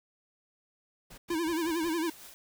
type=noise bursts; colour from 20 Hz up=pink; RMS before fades=-49 dBFS; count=5; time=1.1-1.9 s; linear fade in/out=10 ms; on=80 ms; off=100 ms
type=tone with vibrato; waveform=square; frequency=328.8 Hz; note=E4; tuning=4 cents flat; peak=-29 dBFS; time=1.3-2.1 s; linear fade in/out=5 ms; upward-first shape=sine; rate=11 Hz; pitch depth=100 cents each way
type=noise with tremolo; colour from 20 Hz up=white; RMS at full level=-48 dBFS; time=1.54-2.34 s; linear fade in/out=0 ms; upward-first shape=sine; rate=6 Hz; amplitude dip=40%
effects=none